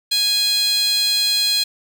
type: tone with high-pass filter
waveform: 15% pulse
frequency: 830 Hz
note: G#5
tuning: 1 cent flat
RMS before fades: -18 dBFS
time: 0.11-1.64 s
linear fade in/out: 10 ms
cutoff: 4200 Hz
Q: 5.2
effects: none